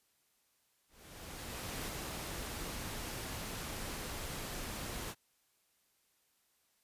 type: noise with ADSR envelope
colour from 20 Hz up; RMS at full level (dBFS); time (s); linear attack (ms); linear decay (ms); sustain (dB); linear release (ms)
pink; -40; 0.88-5.15; 1000; 6; -2; 50
effects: white hiss -75 dBFS RMS until 6.83 s + resampled to 32000 Hz